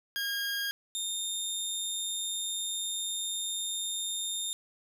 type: tone pair in turn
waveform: 20% pulse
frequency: 1625 / 3648 Hz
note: G#6 / A#7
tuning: -38 / -38 cents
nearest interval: octave + major second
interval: 1400 cents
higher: second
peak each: -26 dBFS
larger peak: neither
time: 0.16-0.71 / 0.95-4.53 s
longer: second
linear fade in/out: 0 ms
effects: none